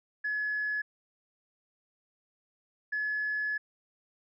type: tone pair in turn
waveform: sine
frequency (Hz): 1700 / 1706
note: G#6 / G#6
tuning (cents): +40 / +46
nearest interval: unison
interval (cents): 6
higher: second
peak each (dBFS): -28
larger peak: neither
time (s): 0.24-0.82 / 2.92-3.58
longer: second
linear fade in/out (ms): 10
effects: tanh soft clip ceiling -24 dBFS